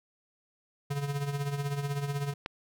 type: tone with tremolo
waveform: square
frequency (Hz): 142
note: C#3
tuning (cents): +42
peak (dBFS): -28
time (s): 0.9-2.34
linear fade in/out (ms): 10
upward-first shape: triangle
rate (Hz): 16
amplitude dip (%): 70
type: click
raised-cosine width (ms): 0.3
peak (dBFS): -18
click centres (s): 2.461
effects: none